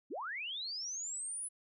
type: linear sweep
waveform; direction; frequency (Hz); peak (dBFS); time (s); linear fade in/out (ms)
sine; up; 196 to 10200; -38; 0.1-1.49; 20
effects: none